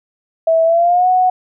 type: tone with pitch glide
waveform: sine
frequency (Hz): 653 to 737.2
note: E5 to F#5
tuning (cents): -17 to -7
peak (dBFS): -9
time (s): 0.47-1.3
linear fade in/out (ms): 5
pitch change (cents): +210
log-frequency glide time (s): 0.64-1.08
effects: none